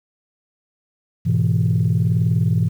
sine chord, E major, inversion first, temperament equal, 103.83 / 123.47 / 164.81 Hz, G#2 / B2 / E3, 0 / 0 / 0 cents, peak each -18 dBFS, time 1.25-2.69 s, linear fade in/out 20 ms, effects tanh soft clip ceiling -9 dBFS + 8-bit

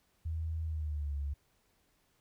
sine tone with pitch glide, 80.5 to 70.89 Hz, E2 to C#2, -41 to +39 cents, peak -33 dBFS, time 0.25-1.34 s, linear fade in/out 10 ms, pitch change -220 cents, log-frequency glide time 0.64-1.15 s, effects pink hiss -73 dBFS RMS until 2.2 s

